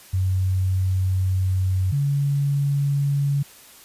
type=tone pair in turn; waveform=sine; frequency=93.5 / 141.34 Hz; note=F#2 / C#3; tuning=+19 / +34 cents; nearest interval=perfect fifth; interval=715 cents; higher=second; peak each=-18 dBFS; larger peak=neither; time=0.13-1.92 / 1.92-3.43 s; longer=first; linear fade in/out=10 ms; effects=white hiss -47 dBFS RMS until 3.84 s + resampled to 32000 Hz